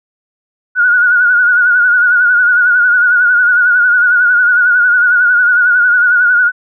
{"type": "tone with vibrato", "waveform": "sine", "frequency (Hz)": 1455, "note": "F#6", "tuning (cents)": -29, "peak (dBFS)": -6, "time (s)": [0.75, 6.52], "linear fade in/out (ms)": 50, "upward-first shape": "sine", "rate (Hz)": 11, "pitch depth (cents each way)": 57, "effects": []}